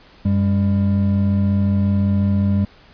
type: tone pair together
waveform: triangle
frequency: 94.29 / 199.8 Hz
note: F#2 / G3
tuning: +33 / +33 cents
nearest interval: octave + minor second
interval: 1300 cents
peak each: -15 dBFS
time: 0.25-2.65 s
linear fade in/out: 5 ms
effects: pink hiss -48 dBFS RMS until 2.93 s + resampled to 11025 Hz